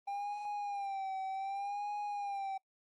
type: tone with vibrato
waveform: triangle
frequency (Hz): 796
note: G5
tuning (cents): +26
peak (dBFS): -34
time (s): 0.07-2.58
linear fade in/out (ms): 10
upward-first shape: sine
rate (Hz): 0.66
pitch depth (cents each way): 68
effects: noise-tail reverb RT60 0.1 s tail -26 dB re dry + Opus 24 kbps